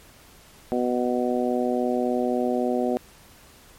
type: harmonic tone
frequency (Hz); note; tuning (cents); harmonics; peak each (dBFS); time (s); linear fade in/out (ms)
123.6; B2; +2; 2 / 3 / 4 / 5 / 6; -25 / -27 / -28 / -29 / -30; 0.72-2.97; 0
effects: pink hiss -51 dBFS RMS until 3.78 s + MP3 64 kbps